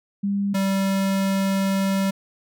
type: tone pair in turn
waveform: sine / square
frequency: 200 / 194.19 Hz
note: G3 / G3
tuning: +35 / -16 cents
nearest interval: minor second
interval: 51 cents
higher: first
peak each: -20 dBFS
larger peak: neither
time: 0.23-0.54 / 0.54-2.11 s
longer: second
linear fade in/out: 10 ms
effects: none